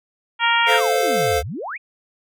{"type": "harmonic tone", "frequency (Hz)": 466.2, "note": "A#4", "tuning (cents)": 0, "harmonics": [2, 3, 4, 5, 6, 7], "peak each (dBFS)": [-19, -21, -22, -23, -24, -24], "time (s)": [0.39, 0.81], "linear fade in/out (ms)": 50}
{"type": "exponential two-way sweep", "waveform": "sine", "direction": "down then up", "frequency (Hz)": [2637, 61.74, 2637], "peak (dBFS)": -26, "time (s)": [0.64, 1.78], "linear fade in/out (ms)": 20, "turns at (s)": 1.41}
{"type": "chord", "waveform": "square", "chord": "F major", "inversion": "first", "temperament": "equal with one note detuned", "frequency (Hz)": [440, 520.5, 698.5], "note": ["A4", "C5", "F5"], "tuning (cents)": [0, -9, 0], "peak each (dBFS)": [-22, -22, -22], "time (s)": [0.66, 1.43], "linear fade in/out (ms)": 50}
{"effects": []}